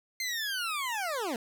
20% pulse linear sweep, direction down, 2106 to 215.6 Hz, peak -26 dBFS, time 0.2-1.36 s, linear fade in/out 2 ms, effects none

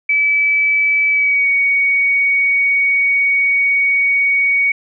sine tone with pitch glide, 2299 to 2241 Hz, D7 to C#7, -37 to +18 cents, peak -11 dBFS, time 0.09-4.72 s, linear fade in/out 5 ms, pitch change -45 cents, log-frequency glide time 1.1-1.47 s, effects none

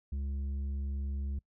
triangle tone with tanh clipping, 69.3 Hz, C#2, in tune, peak -34 dBFS, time 0.12-1.39 s, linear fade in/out 5 ms, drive 11 dB, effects noise-tail reverb RT60 0.1 s tail -24 dB re dry

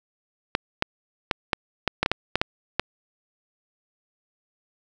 clicks, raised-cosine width 0.3 ms, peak -4 dBFS, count 11, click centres 0.551 / 0.824 / 1.312 / 1.532 / 1.877 / 2.03 / 2.061 / 2.116 / 2.356 / 2.415 / 2.796 s, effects none

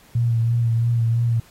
sine tone with vibrato, 116.54 Hz, A#2, in tune, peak -16 dBFS, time 0.15-1.4 s, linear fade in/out 5 ms, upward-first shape sine, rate 3 Hz, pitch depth 30 cents each way, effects pink hiss -52 dBFS RMS until 1.5 s + AAC 48 kbps

